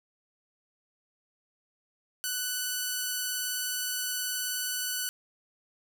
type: tone with vibrato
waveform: 5% pulse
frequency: 1490 Hz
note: F#6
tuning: 12 cents sharp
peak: -19 dBFS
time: 2.24-5.09 s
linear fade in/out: 0 ms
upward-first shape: triangle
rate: 19 Hz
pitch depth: 11 cents each way
effects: none